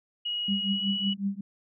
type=tone with pitch glide; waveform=sine; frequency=2899 to 2934 Hz; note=F#7 to F#7; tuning=-36 to -15 cents; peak=-28 dBFS; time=0.25-1.14 s; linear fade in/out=10 ms; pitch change=+21 cents; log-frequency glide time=0.67-0.87 s
type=tone with tremolo; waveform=sine; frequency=198.3 Hz; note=G3; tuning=20 cents sharp; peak=-23 dBFS; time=0.48-1.41 s; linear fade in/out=5 ms; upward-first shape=triangle; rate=5.4 Hz; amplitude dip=100%
effects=none